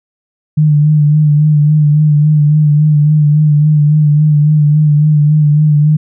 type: tone with vibrato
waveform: sine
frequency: 150.3 Hz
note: D3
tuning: 40 cents sharp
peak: -5 dBFS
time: 0.57-5.97 s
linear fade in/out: 10 ms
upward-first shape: sine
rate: 3.6 Hz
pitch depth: 37 cents each way
effects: none